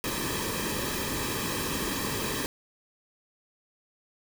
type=noise with comb filter; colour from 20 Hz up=pink; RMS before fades=-31 dBFS; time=0.04-2.46 s; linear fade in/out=0 ms; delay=1.4 ms; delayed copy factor=-0.7; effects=none